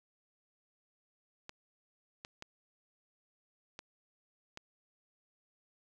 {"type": "clicks", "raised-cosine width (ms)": 0.2, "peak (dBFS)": -27, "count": 5, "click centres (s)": [1.494, 2.249, 2.424, 3.791, 4.574], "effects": ["10-bit"]}